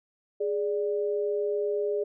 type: tone pair together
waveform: sine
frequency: 415.3 / 587.3 Hz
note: G#4 / D5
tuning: 0 / 0 cents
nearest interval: tritone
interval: 600 cents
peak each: -26 / -32 dBFS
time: 0.4-2.04 s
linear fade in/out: 10 ms
effects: none